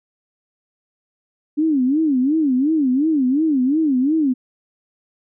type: tone with vibrato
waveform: sine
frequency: 284.2 Hz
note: C#4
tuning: 43 cents sharp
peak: -14 dBFS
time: 1.57-4.34 s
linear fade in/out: 20 ms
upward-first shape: sine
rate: 2.8 Hz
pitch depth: 220 cents each way
effects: none